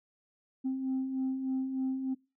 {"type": "beating tone pair", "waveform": "sine", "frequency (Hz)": [260, 263.3], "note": ["C4", "C4"], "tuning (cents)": [-11, 11], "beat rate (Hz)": 3.3, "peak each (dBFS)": [-38, -29], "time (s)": [0.64, 2.15], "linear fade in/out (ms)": 20, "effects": ["noise-tail reverb RT60 0.3 s tail -23 dB re dry", "tanh soft clip ceiling -26 dBFS"]}